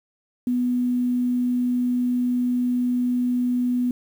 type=tone with quantisation; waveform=sine; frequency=246.9 Hz; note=B3; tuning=in tune; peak=-19 dBFS; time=0.47-3.91 s; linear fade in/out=2 ms; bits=8; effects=none